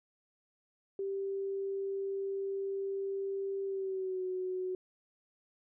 sine tone with pitch glide, 391.7 to 369.7 Hz, G4 to F#4, -1 to -1 cents, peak -33 dBFS, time 0.99-4.75 s, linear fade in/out 2 ms, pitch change -100 cents, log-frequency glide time 3.65-4.23 s, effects none

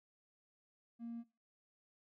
triangle tone, 233.1 Hz, A#3, in tune, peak -39 dBFS, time 0.99-1.24 s, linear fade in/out 50 ms, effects noise-tail reverb RT60 0.3 s tail -21 dB re dry + tanh soft clip ceiling -39 dBFS

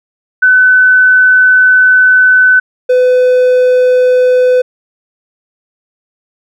sine / triangle tone pair in turn, 1508 / 503.2 Hz, F#6 / B4, +32 / +32 cents, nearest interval octave + perfect fifth, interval 1900 cents, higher first, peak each -3 dBFS, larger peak neither, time 0.42-2.6 / 2.89-4.62 s, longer first, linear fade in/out 10 ms, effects none

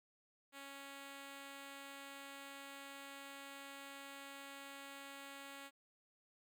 5% pulse tone, 277.2 Hz, C#4, in tune, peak -39 dBFS, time 0.52-5.71 s, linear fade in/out 50 ms, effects none

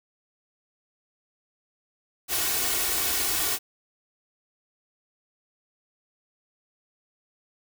white noise with comb filter, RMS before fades -26 dBFS, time 2.28-3.59 s, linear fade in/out 50 ms, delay 2.7 ms, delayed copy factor +0.65, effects none

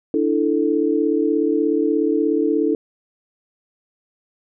sine chord, D suspended second, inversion none, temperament just, 293.7 / 330.4 / 440.5 Hz, D4 / E4 / A4, 0 / +4 / +2 cents, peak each -20 dBFS, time 0.14-2.75 s, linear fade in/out 2 ms, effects none

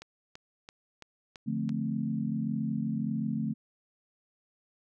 click train, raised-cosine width 0.2 ms, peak -27 dBFS, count 6, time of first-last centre 0.02-1.692 s, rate 2.99 Hz
sine chord, D minor seventh, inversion none, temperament equal, 146.83 / 174.61 / 220 / 261.6 Hz, D3 / F3 / A3 / C4, 0 / 0 / 0 / 0 cents, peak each -35 / -37 / -31 / -37 dBFS, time 1.46-3.54 s, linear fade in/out 20 ms
effects none

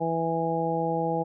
harmonic tone, 164.81 Hz, E3, in tune, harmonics 1 / 2 / 3 / 4 / 5, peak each -31 / -32 / -29 / -33 / -29 dBFS, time 0-1.24 s, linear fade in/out 20 ms, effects none

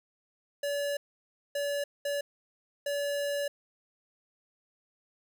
square tone bursts at uneven times, 572 Hz, D5, 46 cents flat, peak -30 dBFS, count 4, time 0.63-0.97 / 1.55-1.84 / 2.05-2.21 / 2.86-3.48 s, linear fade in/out 5 ms, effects none

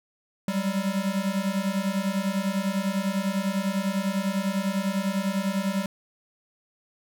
square beating tone pair, 190 / 200 Hz, F#3 / G3, +46 / +35 cents, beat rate 10 Hz, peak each -28 dBFS, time 0.48-5.86 s, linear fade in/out 2 ms, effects none

